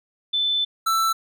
sine / square tone pair in turn, 3520 / 1328.8 Hz, A7 / E6, 0 / +13 cents, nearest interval octave + perfect fourth, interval 1687 cents, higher first, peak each -19 dBFS, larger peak neither, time 0.33-0.65 / 0.86-1.13 s, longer first, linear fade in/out 10 ms, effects none

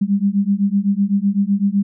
sine beating tone pair, 196 / 203.9 Hz, G3 / G#3, 0 / -32 cents, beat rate 7.9 Hz, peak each -17 dBFS, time 0.01-1.83 s, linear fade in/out 10 ms, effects none

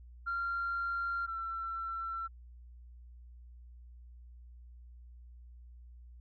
sine tone pair in turn, 1383 / 1346 Hz, F6 / E6, -17 / +36 cents, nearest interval unison, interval 47 cents, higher first, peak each -31 / -35 dBFS, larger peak first, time 0.26-1.27 / 1.27-2.28 s, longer neither, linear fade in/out 20 ms, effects tanh soft clip ceiling -28 dBFS + added 60 Hz sine -50 dBFS peak until 6.2 s

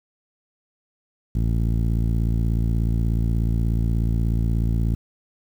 10% pulse tone with low-pass filter, 56.6 Hz, A1, 50 cents sharp, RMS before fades -21 dBFS, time 1.35-4.95 s, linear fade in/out 5 ms, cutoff 150 Hz, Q 0.55, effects 8-bit

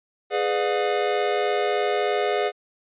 square chord, G# diminished seventh, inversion none, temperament just, 415.3 / 498.4 / 598 / 717.6 Hz, G#4 / B4 / D5 / F5, 0 / +16 / +31 / +47 cents, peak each -25 / -29 / -29 / -27 dBFS, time 0.3-2.52 s, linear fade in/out 50 ms, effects resampled to 8000 Hz

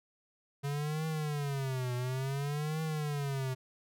square tone with vibrato, 140 Hz, C#3, 18 cents sharp, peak -33 dBFS, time 0.63-3.55 s, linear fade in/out 20 ms, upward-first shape triangle, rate 0.57 Hz, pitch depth 230 cents each way, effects none

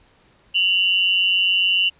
sine tone pair together, 2773 / 2960 Hz, F7 / F#7, -13 / 0 cents, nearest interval minor second, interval 113 cents, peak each -18 dBFS, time 0.54-1.9 s, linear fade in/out 20 ms, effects pink hiss -56 dBFS RMS until 1.99 s + resampled to 8000 Hz

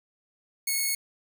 5% pulse tone, 2195 Hz, C#7, 18 cents flat, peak -15 dBFS, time 0.67-0.95 s, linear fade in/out 5 ms, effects none

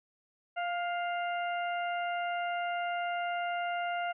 harmonic tone with a mistuned harmonic, 698.5 Hz, F5, in tune, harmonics 1 / 2 / 3 / 4, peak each -32 / -38 / -42 / -44 dBFS, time 0.56-4.13 s, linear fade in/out 20 ms, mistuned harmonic 2, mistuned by +22 cents, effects none

